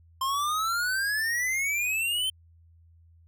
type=exponential sweep; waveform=square; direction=up; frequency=1046.5 to 3117 Hz; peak=-26 dBFS; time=0.21-2.3 s; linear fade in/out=5 ms; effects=added 83 Hz sine -54 dBFS peak until 3.27 s